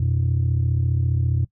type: tone pair together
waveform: sine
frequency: 88 / 122.9 Hz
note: F2 / B2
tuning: +14 / -8 cents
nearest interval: tritone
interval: 578 cents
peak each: -19 dBFS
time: 0-1.45 s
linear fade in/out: 5 ms
effects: noise-tail reverb RT60 0.1 s tail -19 dB re dry + tanh soft clip ceiling -14 dBFS